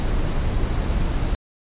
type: noise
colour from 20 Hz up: brown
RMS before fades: -21 dBFS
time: 0-1.35 s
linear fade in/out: 0 ms
effects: resampled to 8000 Hz